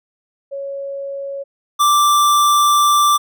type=tone pair in turn; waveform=sine / square; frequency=554.4 / 1174.7 Hz; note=C#5 / D6; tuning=0 / 0 cents; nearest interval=octave + minor second; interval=1300 cents; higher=second; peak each=-23 / -11 dBFS; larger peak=second; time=0.51-1.44 / 1.79-3.18 s; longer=second; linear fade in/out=20 ms; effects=none